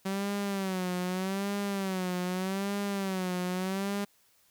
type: tone with vibrato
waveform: sawtooth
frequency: 190.7 Hz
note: G3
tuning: 47 cents flat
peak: -26 dBFS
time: 0.05-4.05 s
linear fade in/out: 10 ms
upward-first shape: sine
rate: 0.82 Hz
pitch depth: 100 cents each way
effects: white hiss -66 dBFS RMS until 4.5 s